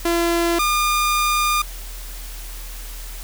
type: tone pair in turn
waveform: sawtooth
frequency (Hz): 340 / 1209.5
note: F4 / D#6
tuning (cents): -46 / -49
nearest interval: octave + minor seventh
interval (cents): 2197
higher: second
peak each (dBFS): -13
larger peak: neither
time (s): 0.05-0.59 / 0.59-1.62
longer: second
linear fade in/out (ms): 5
effects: added 40 Hz sine -31 dBFS peak until 3.23 s + white hiss -38 dBFS RMS until 3.23 s